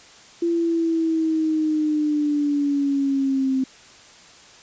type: linear sweep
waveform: sine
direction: down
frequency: 340.6 to 261.6 Hz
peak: -18 dBFS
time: 0.42-3.64 s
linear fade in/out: 5 ms
effects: white hiss -47 dBFS RMS until 4.62 s + resampled to 16000 Hz